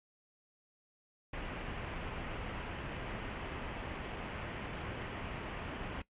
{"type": "low-pass noise", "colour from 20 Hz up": "pink", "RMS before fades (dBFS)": -42, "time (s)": [1.33, 6.02], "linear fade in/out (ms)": 5, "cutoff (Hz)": 3100, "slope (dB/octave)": 48, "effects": ["noise-tail reverb RT60 0.1 s tail -18 dB re dry", "resampled to 8000 Hz"]}